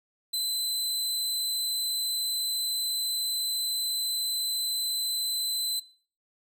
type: tone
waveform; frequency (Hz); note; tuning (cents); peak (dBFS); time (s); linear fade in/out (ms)
sawtooth; 4037; B7; +37; -24; 0.33-5.8; 10
effects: noise-tail reverb RT60 0.5 s tail -23 dB re dry